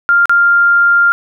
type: tone with dropouts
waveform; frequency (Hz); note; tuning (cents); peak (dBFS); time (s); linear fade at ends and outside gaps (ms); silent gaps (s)
sine; 1396.9; F6; 0; -6; 0.09-1.12; 0; 0.256-0.295
effects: none